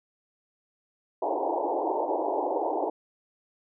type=band-pass noise; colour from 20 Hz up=white; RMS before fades=-28 dBFS; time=1.22-2.9 s; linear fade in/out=5 ms; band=290 to 940 Hz; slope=96 dB/octave; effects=none